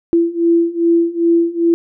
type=beating tone pair; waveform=sine; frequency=335.9 / 338.4 Hz; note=E4 / E4; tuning=+33 / +45 cents; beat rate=2.5 Hz; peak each=-15 / -13 dBFS; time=0.13-1.74 s; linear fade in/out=0 ms; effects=none